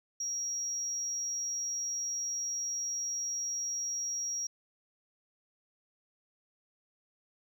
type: tone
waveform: sine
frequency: 5660 Hz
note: F8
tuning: 22 cents sharp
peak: -31 dBFS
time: 0.2-4.47 s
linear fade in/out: 5 ms
effects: tanh soft clip ceiling -29 dBFS + 12-bit